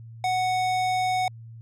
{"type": "tone with tanh clipping", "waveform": "sine", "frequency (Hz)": 740, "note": "F#5", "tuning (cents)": 0, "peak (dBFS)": -24, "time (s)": [0.24, 1.28], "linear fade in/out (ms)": 2, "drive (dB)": 18, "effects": ["added 114 Hz sine -40 dBFS peak until 1.61 s"]}